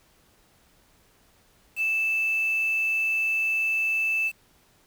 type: tone with quantisation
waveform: sine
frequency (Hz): 2637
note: E7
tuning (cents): 0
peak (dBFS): -22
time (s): 1.76-4.32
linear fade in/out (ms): 50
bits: 7
effects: pink hiss -61 dBFS RMS until 4.86 s